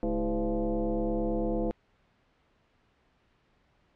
sine tone with frequency modulation, 145.5 Hz, D3, 16 cents flat, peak -26 dBFS, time 0.03-1.71 s, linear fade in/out 0 ms, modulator 180 Hz, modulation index 2.6, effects pink hiss -68 dBFS RMS until 3.95 s + low-pass 3000 Hz 12 dB/octave

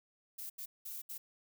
violet noise bursts at uneven times, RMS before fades -44 dBFS, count 4, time 0.38-0.5 / 0.58-0.66 / 0.85-1.02 / 1.09-1.18 s, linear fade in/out 10 ms, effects none

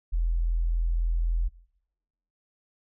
sine tone, 41.9 Hz, E1, 29 cents sharp, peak -22 dBFS, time 0.12-1.49 s, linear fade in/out 20 ms, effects noise-tail reverb RT60 0.9 s tail -22 dB re dry

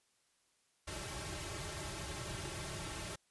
pink noise with comb filter, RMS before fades -43 dBFS, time 0.87-3.16 s, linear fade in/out 10 ms, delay 4.1 ms, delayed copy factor -1, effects white hiss -75 dBFS RMS until 3.3 s + resampled to 24000 Hz

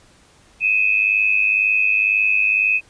sine tone pair together, 2497 / 2599 Hz, D#7 / E7, +6 / -25 cents, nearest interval minor second, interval 69 cents, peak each -17 dBFS, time 0.6-2.81 s, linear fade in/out 50 ms, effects pink hiss -52 dBFS RMS until 2.89 s + resampled to 22050 Hz

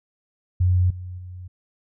sine tone with level steps, 90.6 Hz, F#2, 36 cents flat, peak -15 / -31 / -34 dBFS, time 0.6-1.48 s, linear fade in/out 10 ms, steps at 0.9 / 1.18 s, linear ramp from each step 5 ms, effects none

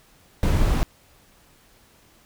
brown noise, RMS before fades -19 dBFS, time 0.43-0.83 s, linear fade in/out 0 ms, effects pink hiss -56 dBFS RMS until 2.25 s

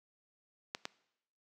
clicks, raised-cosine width 0.2 ms, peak -19 dBFS, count 2, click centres 0.749 / 0.854 s, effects noise-tail reverb RT60 0.8 s tail -21 dB re dry + high-pass 200 Hz 12 dB/octave

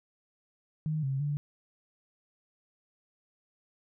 sine tone with pitch steps, 155.1 / 135 / 145.8 Hz, D#3 / C#3 / D3, -5 / -45 / -12 cents, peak -28 dBFS, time 0.86-1.37 s, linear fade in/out 0 ms, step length 170 ms, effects none

